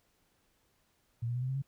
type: tone with pitch steps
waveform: sine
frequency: 116.54 / 120.44 / 124.47 / 128.64 / 132.94 / 137.39 Hz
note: A#2 / B2 / B2 / C3 / C3 / C#3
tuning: 0 / -43 / +14 / -29 / +28 / -15 cents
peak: -31 dBFS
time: 1.22-1.622 s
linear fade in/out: 10 ms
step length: 67 ms
effects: pink hiss -73 dBFS RMS until 1.67 s